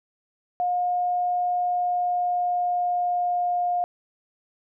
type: tone with pitch glide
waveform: sine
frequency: 715 to 709.7 Hz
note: F5 to F5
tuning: +41 to +28 cents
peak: -21 dBFS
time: 0.6-3.84 s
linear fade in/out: 0 ms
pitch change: -13 cents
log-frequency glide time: 1.58-3.62 s
effects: none